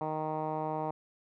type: tone with low-pass filter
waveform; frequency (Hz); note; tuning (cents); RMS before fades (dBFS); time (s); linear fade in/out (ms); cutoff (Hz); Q
10% pulse; 155.56; D#3; 0; -34; 0.01-0.91; 2; 910; 2.6
effects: none